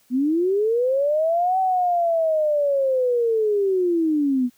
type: linear two-way sweep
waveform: sine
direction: up then down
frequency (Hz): 240.1 to 763 to 240.1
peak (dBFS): -17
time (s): 0.1-4.5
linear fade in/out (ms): 50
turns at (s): 1.59
effects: white hiss -60 dBFS RMS until 4.57 s